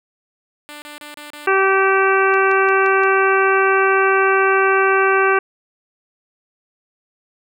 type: tone bursts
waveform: 5% pulse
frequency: 295.8 Hz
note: D4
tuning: 13 cents sharp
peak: -22 dBFS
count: 5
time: 0.69-1.464 s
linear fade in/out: 0 ms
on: 130 ms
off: 31 ms
type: harmonic tone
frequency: 386.3 Hz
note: G4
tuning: 25 cents flat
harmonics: 1 / 2 / 3 / 4 / 5 / 6 / 7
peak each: -16 / -22 / -18 / -18 / -27 / -25 / -26 dBFS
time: 1.47-5.39 s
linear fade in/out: 5 ms
type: click train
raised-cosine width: 0.2 ms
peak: -19 dBFS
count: 5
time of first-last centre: 2.34-3.036 s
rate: 5.75 Hz
effects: none